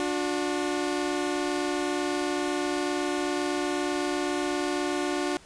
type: tone pair together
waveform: sawtooth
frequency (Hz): 293.7 / 361.6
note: D4 / F#4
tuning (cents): 0 / -40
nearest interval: major third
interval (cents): 360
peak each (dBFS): -25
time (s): 0-5.37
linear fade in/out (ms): 0
effects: pink hiss -52 dBFS RMS until 5.45 s + resampled to 22050 Hz